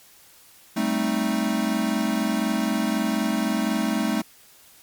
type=chord; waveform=square; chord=A half-diminished seventh; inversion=third; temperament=equal; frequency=196 / 220 / 261.6 / 311.1 Hz; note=G3 / A3 / C4 / Eb4; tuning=0 / 0 / 0 / 0 cents; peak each=-30 / -25 / -29 / -29 dBFS; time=0.76-4.22 s; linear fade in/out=10 ms; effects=white hiss -52 dBFS RMS until 4.82 s + MP3 96 kbps